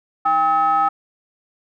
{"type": "ring-modulated tone", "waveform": "triangle", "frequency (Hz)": 242.1, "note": "B3", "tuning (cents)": -34, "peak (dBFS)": -9, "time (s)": [0.25, 0.89], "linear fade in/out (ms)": 10, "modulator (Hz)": 1040, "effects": []}